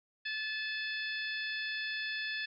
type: harmonic tone with a mistuned harmonic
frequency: 868 Hz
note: A5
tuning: 24 cents flat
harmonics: 2 / 3 / 4 / 5 / 6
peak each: -37 / -41 / -43 / -45 / -47 dBFS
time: 0.25-2.46 s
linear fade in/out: 10 ms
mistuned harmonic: 6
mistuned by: -46 cents
effects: none